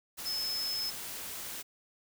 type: tone in noise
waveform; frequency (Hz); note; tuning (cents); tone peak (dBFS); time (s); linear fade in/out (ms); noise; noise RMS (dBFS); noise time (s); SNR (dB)
sine; 5200; E8; -24; -32; 0.25-0.91; 20; white; -41; 0.17-1.63; +6
effects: none

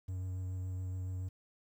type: tone with vibrato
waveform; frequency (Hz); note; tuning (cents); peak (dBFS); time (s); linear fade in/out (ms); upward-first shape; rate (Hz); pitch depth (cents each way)
triangle; 92.5; F#2; 0; -34; 0.08-1.29; 10; triangle; 7.1; 18
effects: 11-bit

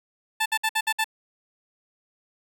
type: tone bursts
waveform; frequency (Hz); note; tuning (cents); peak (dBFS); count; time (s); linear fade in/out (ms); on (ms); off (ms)
15% pulse; 880; A5; 0; -15; 6; 0.4-1.044; 10; 59; 58
effects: none

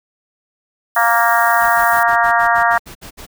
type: noise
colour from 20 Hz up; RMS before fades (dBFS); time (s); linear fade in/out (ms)
violet; -27; 0.95-2.03; 0
type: harmonic tone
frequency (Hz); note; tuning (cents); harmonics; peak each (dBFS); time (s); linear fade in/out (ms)
233.1; A#3; 0; 3 / 4 / 5 / 6 / 7 / 8; -16 / -17 / -18 / -19 / -19 / -20; 0.96-2.78; 5
type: noise bursts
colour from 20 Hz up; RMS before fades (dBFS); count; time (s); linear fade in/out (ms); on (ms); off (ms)
pink; -34; 11; 1.6-3.266; 20; 96; 61
effects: none

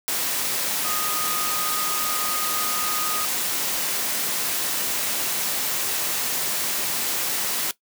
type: tone in noise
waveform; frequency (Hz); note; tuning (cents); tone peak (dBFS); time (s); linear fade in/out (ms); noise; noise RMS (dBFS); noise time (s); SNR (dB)
sine; 1241; D#6; -5; -29; 0.85-3.25; 0; white; -25; 0.08-7.71; -7
effects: noise-tail reverb RT60 0.1 s tail -17 dB re dry + high-pass 150 Hz 12 dB/octave

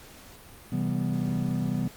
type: chord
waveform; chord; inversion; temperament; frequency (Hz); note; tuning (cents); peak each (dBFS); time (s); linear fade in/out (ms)
triangle; C major seventh; none; equal with one note detuned; 130.81 / 164.81 / 194.76 / 246.9; C3 / E3 / G3 / B3; 0 / 0 / -11 / 0; -29; 0.72-1.88; 5
effects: pink hiss -49 dBFS RMS until 1.96 s + Opus 48 kbps

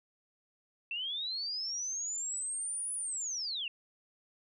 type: linear two-way sweep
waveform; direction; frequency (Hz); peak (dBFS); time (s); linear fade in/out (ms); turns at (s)
sine; up then down; 2647 to 9956 to 2647; -34; 0.91-3.68; 2; 2.94
effects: none

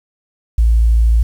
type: tone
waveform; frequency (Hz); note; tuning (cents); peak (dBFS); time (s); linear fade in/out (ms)
sine; 56.6; A1; +50; -7; 0.58-1.23; 5
effects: tanh soft clip ceiling -3 dBFS + 7-bit

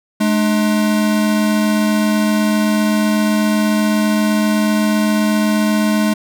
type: tone pair together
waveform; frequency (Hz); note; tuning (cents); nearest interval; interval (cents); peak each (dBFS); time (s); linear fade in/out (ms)
square; 212.1 / 300; G#3 / D4; +37 / +37; tritone; 600; -14 / -21; 0.2-6.14; 10
effects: none

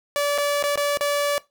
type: tone with dropouts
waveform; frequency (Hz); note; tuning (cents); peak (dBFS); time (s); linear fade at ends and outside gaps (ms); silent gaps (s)
sawtooth; 577; D5; -31; -16; 0.16-1.38; 0; 0.379-0.384 / 0.626-0.639 / 0.757-0.775 / 0.972-1.009
effects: noise-tail reverb RT60 0.2 s tail -19 dB re dry

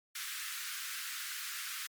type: high-pass noise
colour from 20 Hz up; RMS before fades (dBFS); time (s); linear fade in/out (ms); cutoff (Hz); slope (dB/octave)
pink; -41; 0.15-1.87; 5; 1300; 48
effects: MP3 96 kbps

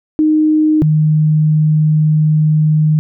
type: tone pair in turn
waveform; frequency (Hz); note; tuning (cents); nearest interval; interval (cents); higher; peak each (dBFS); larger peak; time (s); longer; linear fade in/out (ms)
sine; 308.8 / 154.08; D#4 / D#3; -13 / -17; octave; 1204; first; -8; neither; 0.19-0.82 / 0.82-2.99; second; 0
effects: none

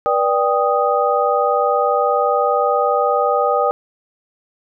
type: tone cluster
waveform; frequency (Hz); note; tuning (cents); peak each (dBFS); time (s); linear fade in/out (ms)
sine; 487 / 587 / 790 / 1245; B4 / D5 / G5 / D#6; -24 / -1 / +13 / +1; -19; 0.06-3.71; 0
effects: none

